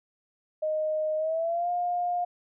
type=tone with pitch glide; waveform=sine; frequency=620 to 708.1 Hz; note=D#5 to F5; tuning=-6 to +24 cents; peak=-25 dBFS; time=0.62-2.25 s; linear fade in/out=10 ms; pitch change=+230 cents; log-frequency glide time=1.17-1.7 s; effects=none